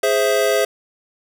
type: chord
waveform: square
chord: Ab augmented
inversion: none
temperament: equal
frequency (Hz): 415.3 / 523.3 / 659.3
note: Ab4 / C5 / E5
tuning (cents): 0 / 0 / 0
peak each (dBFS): -20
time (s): 0.03-0.65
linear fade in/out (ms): 5
effects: none